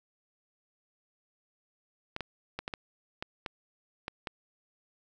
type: clicks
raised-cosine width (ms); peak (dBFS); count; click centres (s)
0.3; -19; 9; 2.164 / 2.207 / 2.59 / 2.679 / 2.738 / 3.225 / 3.462 / 4.081 / 4.272
effects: 10-bit